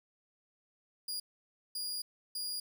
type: tone bursts at uneven times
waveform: sawtooth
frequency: 4853 Hz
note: D#8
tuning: 44 cents flat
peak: -33 dBFS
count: 3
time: 1.08-1.2 / 1.75-2.02 / 2.35-2.6 s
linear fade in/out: 5 ms
effects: 11-bit